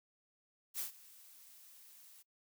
blue noise with ADSR envelope, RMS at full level -38 dBFS, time 0.74-2.23 s, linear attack 54 ms, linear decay 120 ms, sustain -21 dB, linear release 19 ms, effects noise-tail reverb RT60 0.1 s tail -21 dB re dry

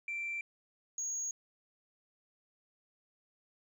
sine tone pair in turn, 2349 / 6625 Hz, D7 / G#8, 0 / -5 cents, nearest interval octave + tritone, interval 1795 cents, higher second, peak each -34 / -33 dBFS, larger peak second, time 0.08-0.41 / 0.98-1.31 s, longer neither, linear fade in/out 2 ms, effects tanh soft clip ceiling -32 dBFS

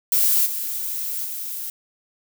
violet noise with level steps, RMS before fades -18 / -27 / -30 dBFS, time 0.12-1.7 s, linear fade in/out 2 ms, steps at 0.45 / 1.24 s, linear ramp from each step 20 ms, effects none

